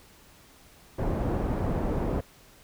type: low-pass noise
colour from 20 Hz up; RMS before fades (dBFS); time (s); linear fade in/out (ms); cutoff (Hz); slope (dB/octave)
pink; -28; 0.98-2.21; 10; 700; 12
effects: pink hiss -55 dBFS RMS until 2.63 s